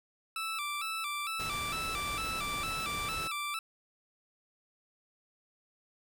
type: tone with vibrato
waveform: 20% pulse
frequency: 1242 Hz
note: D#6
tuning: 3 cents flat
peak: -29 dBFS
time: 0.36-3.59 s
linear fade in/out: 2 ms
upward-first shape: square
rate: 2.2 Hz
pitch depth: 99 cents each way
type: low-pass noise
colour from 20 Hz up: pink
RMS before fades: -42 dBFS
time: 1.39-3.28 s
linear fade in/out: 10 ms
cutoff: 7800 Hz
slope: 48 dB/octave
effects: none